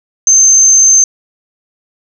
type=tone; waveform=sine; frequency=6272 Hz; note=G8; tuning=in tune; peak=-3 dBFS; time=0.27-1.04 s; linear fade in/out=2 ms; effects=none